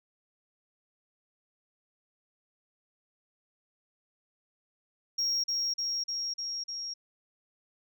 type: tone with echo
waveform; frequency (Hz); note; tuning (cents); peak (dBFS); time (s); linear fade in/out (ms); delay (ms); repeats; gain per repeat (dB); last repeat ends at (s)
sine; 5588; F8; 0; -24; 5.18-5.44; 10; 300; 5; -2; 6.94
effects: tanh soft clip ceiling -25 dBFS